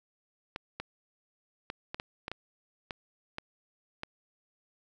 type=clicks; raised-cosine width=0.3 ms; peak=-20 dBFS; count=10; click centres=0.561 / 0.8 / 1.701 / 1.945 / 1.999 / 2.281 / 2.316 / 2.908 / 3.384 / 4.034 s; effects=none